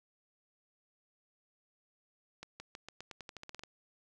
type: accelerating click train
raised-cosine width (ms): 0.2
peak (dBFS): -28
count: 14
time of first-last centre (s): 2.43-3.636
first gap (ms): 170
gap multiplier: 0.89
effects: none